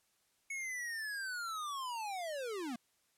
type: linear sweep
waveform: square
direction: down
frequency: 2214 to 222.5 Hz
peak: -39 dBFS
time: 0.5-2.76 s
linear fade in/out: 5 ms
effects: white hiss -75 dBFS RMS until 3.17 s + low-pass 12000 Hz 12 dB/octave